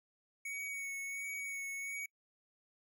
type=tone with vibrato; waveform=square; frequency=2230 Hz; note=C#7; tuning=10 cents sharp; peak=-40 dBFS; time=0.45-2.06 s; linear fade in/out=5 ms; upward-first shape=sine; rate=1.4 Hz; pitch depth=20 cents each way; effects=noise-tail reverb RT60 0.1 s tail -26 dB re dry